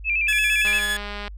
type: tone with vibrato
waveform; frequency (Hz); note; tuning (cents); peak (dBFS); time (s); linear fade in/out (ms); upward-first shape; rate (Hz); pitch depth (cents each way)
sine; 2489; D#7; 0; -19; 0.04-0.82; 50; square; 8.7; 76
type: tone with tremolo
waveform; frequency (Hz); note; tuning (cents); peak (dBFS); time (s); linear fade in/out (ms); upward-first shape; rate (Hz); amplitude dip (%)
30% pulse; 1700; G#6; +40; -18; 0.28-0.97; 5; sine; 13; 30
type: click train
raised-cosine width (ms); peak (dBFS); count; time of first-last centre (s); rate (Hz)
0.3; -17; 130; 0.65-1.279; 205
effects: added 50 Hz sine -34 dBFS peak until 1.37 s + resampled to 32000 Hz